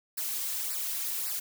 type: noise with flanger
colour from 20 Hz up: blue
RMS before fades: -33 dBFS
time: 0.17-1.4 s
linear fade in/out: 10 ms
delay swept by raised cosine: 0.3 to 4 ms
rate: 1.8 Hz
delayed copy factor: -0.85
effects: none

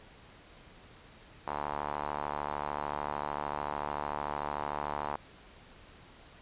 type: tone with band-pass filter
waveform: sawtooth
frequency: 73.42 Hz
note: D2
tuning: in tune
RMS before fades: -36 dBFS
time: 1.47-5.16 s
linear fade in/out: 5 ms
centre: 930 Hz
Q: 3
effects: pink hiss -55 dBFS RMS until 6.41 s + resampled to 8000 Hz

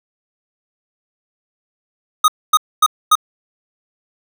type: tone bursts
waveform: square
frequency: 1246 Hz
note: D#6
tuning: 2 cents sharp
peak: -8 dBFS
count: 4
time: 2.24-3.154 s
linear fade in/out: 5 ms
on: 41 ms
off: 250 ms
effects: none

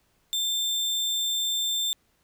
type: tone with sample-and-hold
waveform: sine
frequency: 3571 Hz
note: A7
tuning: 25 cents sharp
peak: -24 dBFS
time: 0.33-1.93 s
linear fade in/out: 0 ms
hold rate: 11025 Hz
effects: pink hiss -68 dBFS RMS until 2.23 s

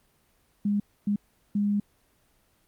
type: tone bursts at uneven times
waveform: sine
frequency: 204.6 Hz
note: G#3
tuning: 26 cents flat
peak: -22 dBFS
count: 3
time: 0.65-0.8 / 1.07-1.16 / 1.55-1.8 s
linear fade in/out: 5 ms
effects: pink hiss -66 dBFS RMS until 2.67 s + Opus 24 kbps

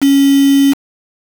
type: tone with quantisation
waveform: sine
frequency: 277.2 Hz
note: C#4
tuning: in tune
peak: -6 dBFS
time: 0.01-0.74 s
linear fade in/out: 20 ms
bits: 3
effects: none

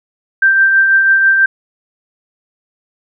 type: tone with tremolo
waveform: sine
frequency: 1570 Hz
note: G6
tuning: 2 cents sharp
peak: -5 dBFS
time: 0.42-1.46 s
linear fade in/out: 5 ms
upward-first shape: triangle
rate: 6.1 Hz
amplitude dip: 40%
effects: none

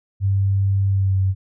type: tone with pitch glide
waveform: sine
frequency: 98 to 95.49 Hz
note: G2 to G2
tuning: 0 to -45 cents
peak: -15 dBFS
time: 0.2-1.35 s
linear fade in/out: 50 ms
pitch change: -45 cents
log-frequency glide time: 0.89-1.17 s
effects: none

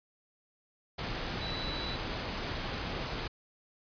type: tone in noise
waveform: sine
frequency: 3951 Hz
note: B7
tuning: in tune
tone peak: -39 dBFS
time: 1.41-1.96 s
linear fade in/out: 10 ms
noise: pink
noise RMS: -36 dBFS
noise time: 0.98-3.28 s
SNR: -6 dB
effects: resampled to 11025 Hz

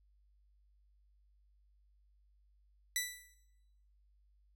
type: tone with exponential decay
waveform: 10% pulse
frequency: 1975.5 Hz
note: B6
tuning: in tune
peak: -21 dBFS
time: 2.96-3.34 s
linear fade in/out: 1 ms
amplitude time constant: 81 ms
effects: noise-tail reverb RT60 1.0 s tail -20 dB re dry + added 50 Hz sine -66 dBFS peak until 4.55 s

